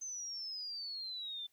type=exponential sweep; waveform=sine; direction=down; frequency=6272 to 3520 Hz; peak=-40 dBFS; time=0.01-1.47 s; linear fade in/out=10 ms; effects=white hiss -75 dBFS RMS until 1.52 s